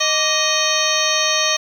harmonic tone with a mistuned harmonic, 622.3 Hz, D#5, in tune, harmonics 1 / 2 / 3 / 4 / 5 / 6 / 7 / 9 / 10, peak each -24 / -24 / -24 / -24 / -24 / -24 / -24 / -24 / -24 dBFS, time 0-1.57 s, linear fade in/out 10 ms, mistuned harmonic 2, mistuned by -110 cents, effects 7-bit

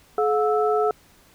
sine tone cluster, 426.8 / 717 / 1313 Hz, G#4 / F5 / E6, +47 / +45 / -7 cents, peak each -20 / -23 / -26 dBFS, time 0.18-0.91 s, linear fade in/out 2 ms, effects pink hiss -55 dBFS RMS until 1.34 s

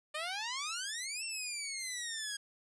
10% pulse exponential two-way sweep, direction up then down, 593 to 2726 to 1628 Hz, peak -28 dBFS, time 0.14-2.37 s, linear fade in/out 10 ms, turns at 1.24 s, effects resampled to 22050 Hz

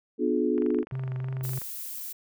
sine chord, B diminished seventh, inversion none, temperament just, 246.9 / 296.3 / 355.6 / 426.7 Hz, B3 / D4 / F4 / Ab4, 0 / +15 / +31 / +47 cents, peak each -28 dBFS, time 0.18-0.85 s, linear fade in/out 50 ms
click train, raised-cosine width 0.5 ms, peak -28 dBFS, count 26, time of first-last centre 0.58-1.617 s, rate 24.1 Hz
triangle tone with vibrato, 130 Hz, C3, 11 cents flat, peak -27 dBFS, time 0.92-1.59 s, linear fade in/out 5 ms, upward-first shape triangle, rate 3.1 Hz, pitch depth 26 cents each way
violet noise, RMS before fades -37 dBFS, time 1.43-2.13 s, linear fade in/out 10 ms
effects none

